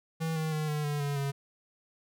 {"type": "tone with pitch steps", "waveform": "square", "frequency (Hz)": [161.9, 157.93, 154.05, 150.27, 146.59, 142.99, 139.48], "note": ["E3", "D#3", "D#3", "D3", "D3", "D3", "C#3"], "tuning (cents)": [-31, 26, -17, 40, -3, -46, 11], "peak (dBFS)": -30, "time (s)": [0.2, 1.32], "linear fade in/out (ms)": 20, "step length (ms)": 160, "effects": []}